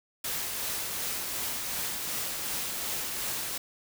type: noise with tremolo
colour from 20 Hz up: white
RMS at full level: -32 dBFS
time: 0.24-3.58 s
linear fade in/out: 5 ms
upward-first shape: triangle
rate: 2.7 Hz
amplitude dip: 30%
effects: none

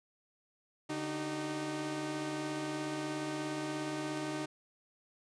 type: tone cluster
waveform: sawtooth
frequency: 145.4 / 307.7 / 382 Hz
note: D3 / D#4 / G4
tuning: -17 / -19 / -45 cents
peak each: -40 / -33 / -39 dBFS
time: 0.89-4.46 s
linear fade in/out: 10 ms
effects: resampled to 22050 Hz

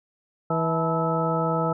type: harmonic tone with a mistuned harmonic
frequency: 162.9 Hz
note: E3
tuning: 20 cents flat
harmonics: 1 / 2 / 3 / 4 / 5 / 6 / 8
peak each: -26 / -32 / -28 / -29 / -30 / -37 / -28 dBFS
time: 0.5-1.73 s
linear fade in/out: 5 ms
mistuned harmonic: 5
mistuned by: +94 cents
effects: none

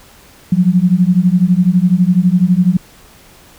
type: beating tone pair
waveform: sine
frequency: 174.61 / 186.61 Hz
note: F3 / F#3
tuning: 0 / +15 cents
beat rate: 12 Hz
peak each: -11 dBFS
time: 0.52-2.77 s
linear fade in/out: 5 ms
effects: pink hiss -43 dBFS RMS until 3.58 s

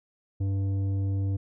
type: tone with tanh clipping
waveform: sine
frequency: 97.7 Hz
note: G2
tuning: 5 cents flat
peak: -26 dBFS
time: 0.4-1.37 s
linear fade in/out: 10 ms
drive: 9 dB
effects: none

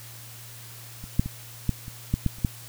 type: clicks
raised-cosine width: 5 ms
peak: -25 / -7 / -19 / -10 / -26 / -10 / -10 / -30 / -9 dBFS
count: 9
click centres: 1.04 / 1.195 / 1.26 / 1.693 / 1.881 / 2.14 / 2.263 / 2.385 / 2.448 s
effects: added 116 Hz sine -45 dBFS peak until 2.68 s + white hiss -45 dBFS RMS until 2.68 s

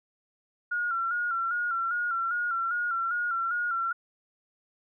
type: tone with vibrato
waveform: sine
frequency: 1396.9 Hz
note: F6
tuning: in tune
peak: -26 dBFS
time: 0.71-3.93 s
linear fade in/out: 10 ms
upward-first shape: square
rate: 2.5 Hz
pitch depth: 49 cents each way
effects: none

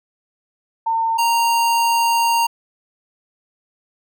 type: tone pair in turn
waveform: sine / square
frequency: 906 / 928.8 Hz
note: A#5 / A#5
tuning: -50 / -7 cents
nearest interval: unison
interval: 43 cents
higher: second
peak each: -16 / -15 dBFS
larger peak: second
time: 0.86-1.18 / 1.18-2.47 s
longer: second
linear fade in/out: 10 ms
effects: none

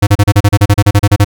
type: tone bursts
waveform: square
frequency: 102.1 Hz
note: G#2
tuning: 29 cents flat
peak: -4 dBFS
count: 15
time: 0.02-1.246 s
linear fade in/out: 10 ms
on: 50 ms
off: 34 ms
effects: none

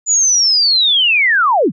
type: linear sweep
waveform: sine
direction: down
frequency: 7040 to 117.7 Hz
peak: -9 dBFS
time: 0.06-1.72 s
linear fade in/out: 50 ms
effects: none

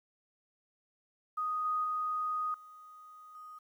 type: tone with level steps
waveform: sine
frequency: 1244.5 Hz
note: D#6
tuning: in tune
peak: -31 / -29 / -31 / -50 / -46 dBFS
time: 1.37-3.59 s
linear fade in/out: 10 ms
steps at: 1.65 / 1.84 / 2.54 / 3.35 s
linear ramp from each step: 2 ms
effects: 11-bit

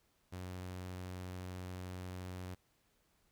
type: tone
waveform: sawtooth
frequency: 91.4 Hz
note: F#2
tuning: 21 cents flat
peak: -39 dBFS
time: 0.32-2.55 s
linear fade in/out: 10 ms
effects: pink hiss -75 dBFS RMS until 3.31 s

